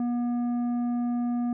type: tone with tanh clipping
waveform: sine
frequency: 241 Hz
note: B3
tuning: 42 cents flat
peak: -26 dBFS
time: 0-1.53 s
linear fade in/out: 2 ms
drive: 8 dB
effects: none